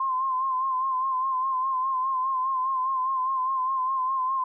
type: tone with vibrato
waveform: sine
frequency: 1046.5 Hz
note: C6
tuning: in tune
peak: -23 dBFS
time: 0-4.44 s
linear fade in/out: 5 ms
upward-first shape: sine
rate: 4.9 Hz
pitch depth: 48 cents each way
effects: none